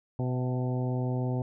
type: harmonic tone with a mistuned harmonic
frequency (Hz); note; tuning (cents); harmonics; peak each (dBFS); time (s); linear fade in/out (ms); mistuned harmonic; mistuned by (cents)
126.1; B2; +36; 1 / 2 / 3 / 4 / 5 / 6 / 7; -28 / -34 / -38 / -40 / -42 / -44 / -45; 0.19-1.42; 2; 5; +39
effects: none